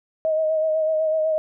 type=tone with vibrato; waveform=sine; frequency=630 Hz; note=D#5; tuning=21 cents sharp; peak=-18 dBFS; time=0.25-1.38 s; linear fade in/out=0 ms; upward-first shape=sine; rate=8 Hz; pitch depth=29 cents each way; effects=none